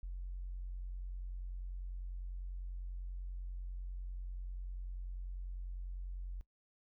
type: tone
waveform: sine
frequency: 45.07 Hz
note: F#1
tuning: 45 cents flat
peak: -39 dBFS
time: 0.03-6.41 s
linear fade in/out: 0 ms
effects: noise-tail reverb RT60 0.1 s tail -19 dB re dry + tanh soft clip ceiling -35 dBFS